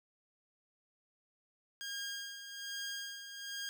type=tone with tremolo; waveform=15% pulse; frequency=1618 Hz; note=G#6; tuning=46 cents flat; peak=-32 dBFS; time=1.81-3.69 s; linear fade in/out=0 ms; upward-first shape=sine; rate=1.2 Hz; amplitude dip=60%; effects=none